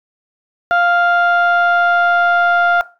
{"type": "tone pair together", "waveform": "sine", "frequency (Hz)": [698.5, 1396.9], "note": ["F5", "F6"], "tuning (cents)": [0, 0], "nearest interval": "octave", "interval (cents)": 1200, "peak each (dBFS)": -11, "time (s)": [0.71, 2.81], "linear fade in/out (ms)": 0, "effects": ["noise-tail reverb RT60 0.3 s tail -18 dB re dry", "tanh soft clip ceiling -7 dBFS"]}